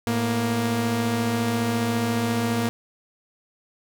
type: tone pair together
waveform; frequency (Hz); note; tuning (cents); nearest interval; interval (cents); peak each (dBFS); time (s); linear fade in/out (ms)
sawtooth; 110 / 234.5; A2 / A#3; 0 / +11; octave + minor second; 1311; -23 / -19; 0.07-2.69; 0
effects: none